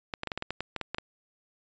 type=clicks; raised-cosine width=0.3 ms; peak=-16 dBFS; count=12; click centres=0.138 / 0.234 / 0.273 / 0.318 / 0.376 / 0.424 / 0.506 / 0.606 / 0.763 / 0.813 / 0.946 / 0.984 s; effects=resampled to 16000 Hz